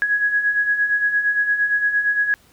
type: beating tone pair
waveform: sine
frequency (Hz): 1661.2 / 1669.9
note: G#6 / G#6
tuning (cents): 0 / +9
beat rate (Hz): 8.7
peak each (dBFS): -24 / -17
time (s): 0.02-2.34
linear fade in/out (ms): 0
effects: pink hiss -54 dBFS RMS until 2.52 s